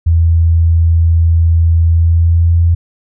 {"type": "tone with pitch glide", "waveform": "sine", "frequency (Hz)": [82.9, 84.59], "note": ["E2", "E2"], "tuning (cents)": [10, 45], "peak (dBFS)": -6, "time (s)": [0.06, 2.75], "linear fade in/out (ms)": 10, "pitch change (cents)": 35, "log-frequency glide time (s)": [1.9, 2.59], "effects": []}